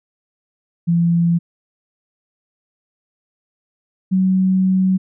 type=tone pair in turn; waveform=sine; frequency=170 / 187.76 Hz; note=F3 / F#3; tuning=-46 / +26 cents; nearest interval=major second; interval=172 cents; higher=second; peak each=-12 dBFS; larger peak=neither; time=0.87-1.39 / 4.11-4.98 s; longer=second; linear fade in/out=20 ms; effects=none